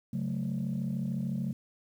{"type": "chord", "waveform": "sine", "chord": "F# minor", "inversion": "second", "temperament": "equal with one note detuned", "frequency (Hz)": [138.59, 185, 218.5], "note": ["C#3", "F#3", "A3"], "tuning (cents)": [0, 0, -12], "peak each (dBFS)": -33, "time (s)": [0.13, 1.53], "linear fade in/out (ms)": 5, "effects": ["tanh soft clip ceiling -25 dBFS", "10-bit"]}